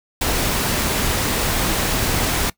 pink noise, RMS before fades -20 dBFS, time 0.21-2.5 s, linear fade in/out 5 ms, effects noise-tail reverb RT60 0.1 s tail -21 dB re dry

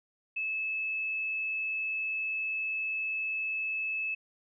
sine tone, 2605 Hz, E7, 21 cents flat, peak -30 dBFS, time 0.36-4.15 s, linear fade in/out 10 ms, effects none

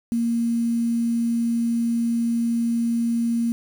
sine tone with quantisation, 233.1 Hz, A#3, in tune, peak -19 dBFS, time 0.12-3.52 s, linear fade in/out 0 ms, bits 7, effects none

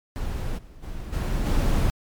brown noise with level steps, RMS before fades -28 / -45 / -34 / -24 / -20 dBFS, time 0.16-1.9 s, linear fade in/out 0 ms, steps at 0.57 / 0.82 / 1.12 / 1.45 s, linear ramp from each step 20 ms, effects MP3 96 kbps

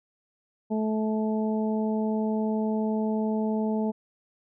harmonic tone, 217.1 Hz, A3, 23 cents flat, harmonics 1 / 2 / 3 / 4, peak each -25 / -31 / -35 / -37 dBFS, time 0.7-3.92 s, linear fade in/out 20 ms, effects none

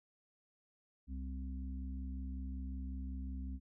harmonic tone, 65.41 Hz, C2, in tune, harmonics 1 / 3 / 4, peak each -40 / -50 / -49 dBFS, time 1.07-3.6 s, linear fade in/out 50 ms, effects none

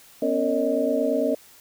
sine tone cluster, 248.5 / 277.4 / 459.4 / 567 / 625 Hz, B3 / C#4 / A#4 / C#5 / D#5, +11 / +1 / -25 / +39 / +8 cents, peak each -28 / -26 / -26 / -28 / -25 dBFS, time 0.22-1.35 s, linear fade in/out 5 ms, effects white hiss -51 dBFS RMS until 1.6 s

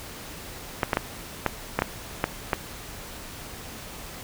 clicks, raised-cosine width 0.5 ms, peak -6 dBFS, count 8, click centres 0.832 / 0.932 / 0.971 / 1.463 / 1.79 / 1.821 / 2.241 / 2.532 s, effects pink hiss -40 dBFS RMS until 4.23 s

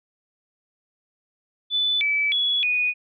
sine tone with pitch steps, 3492 / 2303 / 3382 / 2473 Hz, A7 / D7 / G#7 / D#7, -14 / -34 / +31 / -11 cents, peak -19 dBFS, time 1.7-2.94 s, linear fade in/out 50 ms, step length 310 ms, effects none

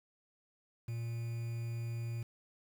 triangle tone with quantisation, 116.54 Hz, A#2, in tune, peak -34 dBFS, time 0.88-2.23 s, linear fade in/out 5 ms, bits 9, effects none

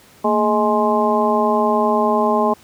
harmonic tone with a mistuned harmonic, 209.9 Hz, G#3, 19 cents sharp, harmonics 1 / 2 / 3 / 4 / 5, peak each -20 / -20 / -20 / -20 / -20 dBFS, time 0.24-2.54 s, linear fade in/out 10 ms, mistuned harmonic 1, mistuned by +150 cents, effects pink hiss -48 dBFS RMS until 2.63 s + high-pass 80 Hz 12 dB/octave

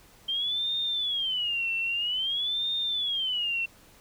sine tone with vibrato, 3136 Hz, G7, in tune, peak -26 dBFS, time 0.28-3.66 s, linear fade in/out 10 ms, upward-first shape sine, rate 0.51 Hz, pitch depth 260 cents each way, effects pink hiss -56 dBFS RMS until 4 s

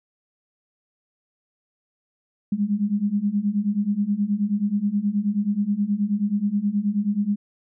sine beating tone pair, 199.4 / 208.8 Hz, G3 / G#3, +30 / +10 cents, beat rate 9.4 Hz, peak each -24 / -22 dBFS, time 2.52-7.36 s, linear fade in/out 5 ms, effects none

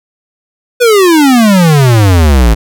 square exponential sweep, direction down, 501 to 52.9 Hz, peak -4 dBFS, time 0.8-2.55 s, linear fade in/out 20 ms, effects none

